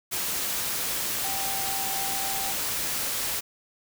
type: tone in noise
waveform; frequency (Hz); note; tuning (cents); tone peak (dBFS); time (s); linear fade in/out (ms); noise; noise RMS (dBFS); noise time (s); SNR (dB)
sine; 780; G5; -9; -34; 1.23-2.53; 20; white; -29; 0.11-3.41; -8
effects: none